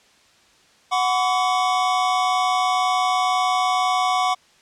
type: tone cluster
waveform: square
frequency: 738 / 1016 / 1138 Hz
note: F#5 / B5 / C#6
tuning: -5 / +49 / +45 cents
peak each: -21 / -27 / -23 dBFS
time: 0.91-4.35 s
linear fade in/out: 20 ms
effects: white hiss -55 dBFS RMS until 4.61 s + low-pass 6000 Hz 12 dB/octave